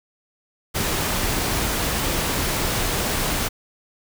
pink noise, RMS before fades -23 dBFS, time 0.74-3.49 s, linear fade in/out 20 ms, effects none

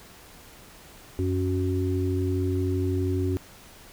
harmonic tone, 92.5 Hz, F#2, in tune, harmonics 1 / 3 / 4, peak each -25 / -29 / -29 dBFS, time 1.19-3.37 s, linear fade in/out 0 ms, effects pink hiss -49 dBFS RMS until 3.92 s

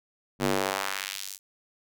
square tone with high-pass filter sweep, 48.56 Hz, G1, 16 cents flat, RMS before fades -30 dBFS, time 0.39-1.39 s, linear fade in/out 50 ms, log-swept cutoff 200 to 7500 Hz, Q 1, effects none

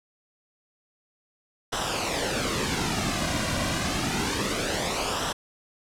pink noise with flanger, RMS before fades -27 dBFS, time 1.72-5.33 s, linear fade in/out 10 ms, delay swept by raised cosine 0.44 to 2.34 ms, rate 0.28 Hz, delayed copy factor -0.65, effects low-pass 8000 Hz 12 dB/octave

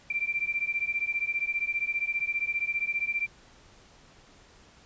sine beating tone pair, 2349 / 2364 Hz, D7 / D7, 0 / +11 cents, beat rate 15 Hz, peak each -30 dBFS, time 0.1-3.27 s, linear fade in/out 5 ms, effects pink hiss -56 dBFS RMS until 4.85 s + resampled to 16000 Hz

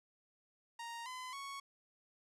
sawtooth tone with pitch steps, 932.3 / 1016.7 / 1108.7 Hz, A#5 / B5 / C#6, 0 / +50 / 0 cents, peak -40 dBFS, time 0.79-1.6 s, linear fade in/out 5 ms, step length 270 ms, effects low-pass 10000 Hz 12 dB/octave

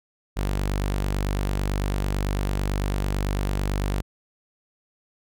sawtooth tone, 49 Hz, G1, in tune, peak -19 dBFS, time 0.36-4.02 s, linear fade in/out 20 ms, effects none

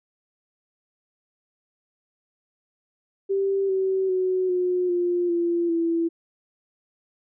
sine tone with pitch steps, 391.4 / 381.1 / 371.1 / 361.4 / 351.9 / 342.7 / 333.7 Hz, G4 / G4 / F#4 / F#4 / F4 / F4 / E4, -3 / -49 / +5 / -41 / +13 / -33 / +21 cents, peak -20 dBFS, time 3.29-6.09 s, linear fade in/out 20 ms, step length 400 ms, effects none

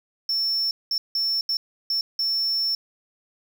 triangle tone bursts at uneven times, 5400 Hz, E8, 41 cents sharp, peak -20 dBFS, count 6, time 0.29-0.71 / 0.91-0.98 / 1.15-1.41 / 1.49-1.57 / 1.9-2.01 / 2.19-2.75 s, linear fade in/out 2 ms, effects 8-bit

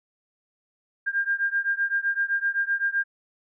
sine beating tone pair, 1600 / 1607.8 Hz, G6 / G6, +35 / +43 cents, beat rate 7.8 Hz, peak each -25 / -26 dBFS, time 1.06-3.04 s, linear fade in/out 20 ms, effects none

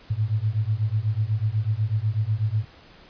sine beating tone pair, 103.83 / 111.93 Hz, G#2 / A2, 0 / +30 cents, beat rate 8.1 Hz, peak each -24 dBFS, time 0.1-2.65 s, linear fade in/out 10 ms, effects pink hiss -50 dBFS RMS until 3.09 s + resampled to 11025 Hz

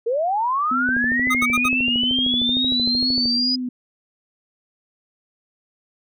sine linear sweep, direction up, 440 to 4978 Hz, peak -18 dBFS, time 0.06-3.56 s, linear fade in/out 10 ms
sine tone with vibrato, 248 Hz, B3, 7 cents sharp, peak -23 dBFS, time 0.71-3.69 s, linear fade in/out 5 ms, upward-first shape sine, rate 2.2 Hz, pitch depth 46 cents each way
click train, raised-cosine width 2 ms, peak -19 dBFS, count 32, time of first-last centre 0.89-3.256 s, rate 13.1 Hz
square tone bursts, 1244.5 Hz, D#6, in tune, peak -20 dBFS, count 4, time 1.3-1.687 s, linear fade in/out 10 ms, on 45 ms, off 69 ms
effects none

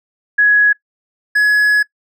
sine / triangle tone pair in turn, 1675 / 1687.6 Hz, G#6 / G#6, +14 / +27 cents, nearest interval unison, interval 13 cents, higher second, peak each -7 dBFS, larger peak neither, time 0.38-0.73 / 1.35-1.83 s, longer second, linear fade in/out 10 ms, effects noise-tail reverb RT60 0.1 s tail -22 dB re dry

